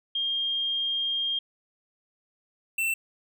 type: tone pair in turn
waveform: sine / square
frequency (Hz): 3216 / 2684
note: G7 / E7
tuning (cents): +44 / +31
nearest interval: minor third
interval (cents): 313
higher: first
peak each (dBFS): -25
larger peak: neither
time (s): 0.15-1.39 / 2.78-2.94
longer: first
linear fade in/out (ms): 5
effects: none